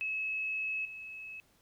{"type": "tone with level steps", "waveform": "sine", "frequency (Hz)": 2583, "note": "E7", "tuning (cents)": -36, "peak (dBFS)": [-32, -42], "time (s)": [0.01, 1.4], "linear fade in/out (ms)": 0, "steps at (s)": 0.85, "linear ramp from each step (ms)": 2, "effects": ["pink hiss -68 dBFS RMS until 1.61 s"]}